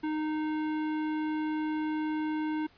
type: tone with hard clipping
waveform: triangle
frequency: 308.5 Hz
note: D#4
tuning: 15 cents flat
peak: -31 dBFS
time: 0.03-2.67 s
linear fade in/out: 10 ms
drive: 18 dB
effects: pink hiss -61 dBFS RMS until 2.77 s + resampled to 11025 Hz